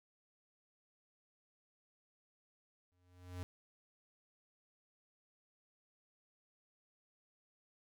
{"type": "tone with exponential growth", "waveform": "square", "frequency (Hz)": 89.9, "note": "F#2", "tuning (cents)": -49, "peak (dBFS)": -40, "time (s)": [2.92, 3.43], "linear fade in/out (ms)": 0, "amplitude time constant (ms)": 110, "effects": []}